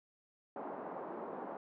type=band-pass noise; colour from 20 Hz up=white; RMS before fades=-44 dBFS; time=0.56-1.57 s; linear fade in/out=2 ms; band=210 to 960 Hz; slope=24 dB/octave; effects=none